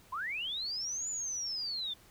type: linear two-way sweep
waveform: sine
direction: up then down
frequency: 960 to 7060 to 3490 Hz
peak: -34 dBFS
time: 0.12-1.94 s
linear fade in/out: 10 ms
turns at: 1.09 s
effects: pink hiss -60 dBFS RMS until 2.1 s

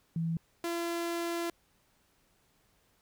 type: tone pair in turn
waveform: sine / sawtooth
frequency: 164.81 / 340.1 Hz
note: E3 / F4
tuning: 0 / -46 cents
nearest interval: octave + minor second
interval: 1254 cents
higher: second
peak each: -29 / -28 dBFS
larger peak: second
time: 0.16-0.37 / 0.64-1.5 s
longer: second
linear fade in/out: 2 ms
effects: pink hiss -70 dBFS RMS until 3.01 s

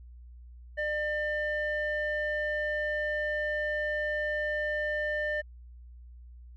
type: tone with low-pass filter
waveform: square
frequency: 600 Hz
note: D5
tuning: 37 cents sharp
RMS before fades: -31 dBFS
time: 0.77-5.42 s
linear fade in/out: 20 ms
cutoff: 1900 Hz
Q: 3.6
effects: added 60 Hz sine -46 dBFS peak until 6.56 s

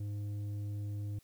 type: tone with tanh clipping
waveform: sine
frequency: 102.7 Hz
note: G#2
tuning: 19 cents flat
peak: -37 dBFS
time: 0-1.19 s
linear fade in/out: 5 ms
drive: 7 dB
effects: white hiss -68 dBFS RMS until 1.23 s

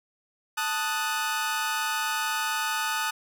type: chord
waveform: sawtooth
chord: D# diminished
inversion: second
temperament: equal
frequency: 880 / 1244.5 / 1480 Hz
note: A5 / D#6 / F#6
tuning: 0 / 0 / 0 cents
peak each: -27 dBFS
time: 0.57-3.11 s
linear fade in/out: 10 ms
effects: none

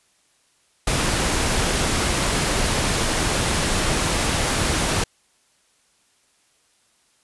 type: noise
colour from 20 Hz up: pink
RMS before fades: -21 dBFS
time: 0.87-5.04 s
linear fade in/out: 5 ms
effects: white hiss -62 dBFS RMS until 7.23 s + resampled to 24000 Hz

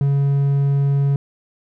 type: tone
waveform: triangle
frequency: 140 Hz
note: C#3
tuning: 18 cents sharp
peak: -12 dBFS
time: 0.01-1.16 s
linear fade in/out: 2 ms
effects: none

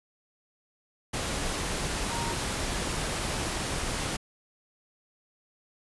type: tone in noise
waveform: sine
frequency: 932.3 Hz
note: A#5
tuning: in tune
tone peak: -35 dBFS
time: 2.1-2.33 s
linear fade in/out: 10 ms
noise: pink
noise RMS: -31 dBFS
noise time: 1.13-4.17 s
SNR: -7 dB
effects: resampled to 24000 Hz

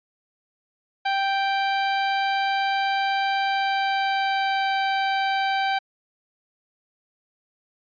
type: tone with pitch glide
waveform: sawtooth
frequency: 784 to 778.6 Hz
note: G5 to G5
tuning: 0 to -12 cents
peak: -17 dBFS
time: 1.05-5.79 s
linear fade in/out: 10 ms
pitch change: -12 cents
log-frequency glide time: 3.41-4.72 s
effects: resampled to 11025 Hz

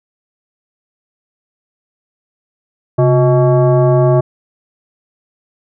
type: tone with frequency modulation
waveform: sine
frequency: 134.2 Hz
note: C3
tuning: 44 cents sharp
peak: -7 dBFS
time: 2.98-4.21 s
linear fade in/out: 10 ms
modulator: 496 Hz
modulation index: 1.1
effects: none

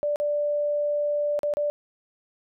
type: tone with dropouts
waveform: sine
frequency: 587.3 Hz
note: D5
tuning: in tune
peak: -22 dBFS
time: 0.03-1.7 s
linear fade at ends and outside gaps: 0 ms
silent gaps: 0.159-0.2 / 1.391-1.432 / 1.538-1.57 s
effects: none

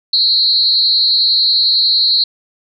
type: tone with amplitude modulation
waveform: sine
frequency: 4186 Hz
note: C8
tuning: in tune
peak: -5 dBFS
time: 0.13-2.24 s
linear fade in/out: 5 ms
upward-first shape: sine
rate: 283 Hz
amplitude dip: 100%
effects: none

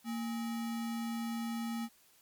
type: tone with sample-and-hold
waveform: sine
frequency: 230 Hz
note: A#3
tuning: 23 cents flat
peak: -34 dBFS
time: 0.04-1.89 s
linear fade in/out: 50 ms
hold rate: 1050 Hz
effects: white hiss -65 dBFS RMS until 2.21 s + MP3 96 kbps

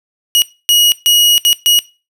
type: tone bursts at uneven times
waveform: sawtooth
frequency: 2900 Hz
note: F#7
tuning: 35 cents flat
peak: -4 dBFS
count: 5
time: 0.35-0.42 / 0.69-0.92 / 1.06-1.38 / 1.45-1.53 / 1.66-1.79 s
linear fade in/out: 0 ms
effects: noise-tail reverb RT60 0.3 s tail -20 dB re dry

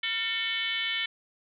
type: tone with frequency modulation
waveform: sine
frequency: 2637 Hz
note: E7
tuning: in tune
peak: -27 dBFS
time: 0.03-1.06 s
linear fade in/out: 5 ms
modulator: 416 Hz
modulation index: 2.2
effects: none

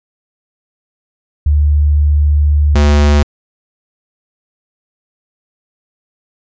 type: tone pair in turn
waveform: sine / square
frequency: 73.8 / 73.12 Hz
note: D2 / D2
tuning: +9 / -7 cents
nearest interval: unison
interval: 16 cents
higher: first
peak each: -7 / -7 dBFS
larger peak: neither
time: 1.46-2.75 / 2.75-3.23 s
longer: first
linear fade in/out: 5 ms
effects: resampled to 16000 Hz

